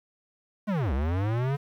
square linear two-way sweep, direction down then up, 220 to 62.8 to 144.3 Hz, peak -25 dBFS, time 0.67-1.57 s, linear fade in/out 20 ms, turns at 0.93 s, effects low-pass 2000 Hz 12 dB/octave + 9-bit

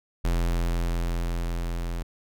square tone with level ramp, 42.69 Hz, F1, 39 cents flat, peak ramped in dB -22 to -29 dBFS, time 0.24-2.03 s, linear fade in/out 10 ms, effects none

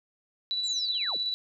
sine tone with tremolo, 3951 Hz, B7, in tune, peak -26 dBFS, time 0.51-1.34 s, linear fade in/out 0 ms, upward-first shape square, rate 16 Hz, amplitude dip 30%
sine linear sweep, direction down, 7870 to 37 Hz, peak -35 dBFS, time 0.63-1.18 s, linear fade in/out 50 ms
effects none

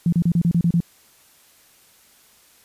sine tone bursts, 170.2 Hz, F3, 44 cents flat, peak -14 dBFS, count 8, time 0.06-0.804 s, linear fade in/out 2 ms, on 65 ms, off 32 ms, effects white hiss -54 dBFS RMS until 2.64 s + resampled to 32000 Hz

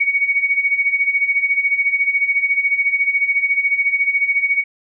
sine tone with tremolo, 2239 Hz, C#7, 17 cents sharp, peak -11 dBFS, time 0-4.64 s, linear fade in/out 10 ms, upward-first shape sine, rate 14 Hz, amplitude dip 75%, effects none

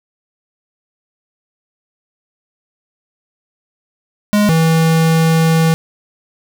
square tone pair in turn, 207.7 / 162.41 Hz, G#3 / E3, 0 / -25 cents, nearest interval major third, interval 425 cents, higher first, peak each -10 dBFS, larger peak neither, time 4.33-4.49 / 4.49-5.74 s, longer second, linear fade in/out 0 ms, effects none

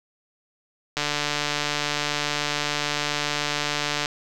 click train, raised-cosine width 0.2 ms, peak -7 dBFS, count 455, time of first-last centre 0.97-4.058 s, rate 147 Hz, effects none

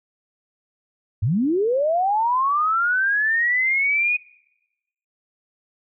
sine linear sweep, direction up, 87.31 to 2489 Hz, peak -17 dBFS, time 1.22-4.17 s, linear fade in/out 10 ms, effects noise-tail reverb RT60 1.0 s tail -25 dB re dry

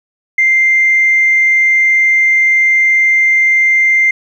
sine tone, 2093 Hz, C7, in tune, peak -6 dBFS, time 0.38-4.11 s, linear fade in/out 5 ms, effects tanh soft clip ceiling -2 dBFS + 8-bit

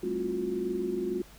sine tone cluster, 194.2 / 220.7 / 267.6 / 338.5 / 360.5 Hz, G3 / A3 / C4 / E4 / F#4, -16 / +5 / +39 / +46 / -45 cents, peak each -39 / -38 / -39 / -38 / -30 dBFS, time 0.03-1.22 s, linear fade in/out 5 ms, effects added 50 Hz sine -54 dBFS peak until 1.38 s + pink hiss -54 dBFS RMS until 1.38 s

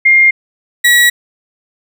sine / 35% pulse tone pair in turn, 2119 / 1925.5 Hz, C7 / B6, +21 / -44 cents, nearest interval major second, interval 165 cents, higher first, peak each -4 dBFS, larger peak neither, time 0.05-0.31 / 0.84-1.1 s, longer neither, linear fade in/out 10 ms, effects none

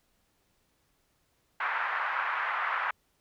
pink band-pass noise, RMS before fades -31 dBFS, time 1.6-2.91 s, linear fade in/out 5 ms, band 980 to 1900 Hz, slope 24 dB/octave, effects pink hiss -72 dBFS RMS until 3.2 s

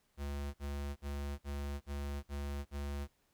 square tone bursts, 71.1 Hz, C#2, 45 cents sharp, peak -38 dBFS, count 7, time 0.17-3.078 s, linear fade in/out 50 ms, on 370 ms, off 53 ms, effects pink hiss -75 dBFS RMS until 3.33 s

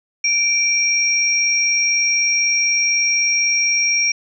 sine tone pair together, 2349 / 5616 Hz, D7 / F8, 0 / +9 cents, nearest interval octave + minor third, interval 1509 cents, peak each -17 / -17 dBFS, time 0.24-4.12 s, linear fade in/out 5 ms, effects none

